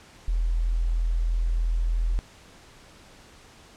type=tone; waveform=sine; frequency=41.55 Hz; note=E1; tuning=15 cents sharp; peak=-21 dBFS; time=0.28-2.19 s; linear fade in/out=0 ms; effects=pink hiss -51 dBFS RMS until 3.76 s + low-pass 8000 Hz 12 dB/octave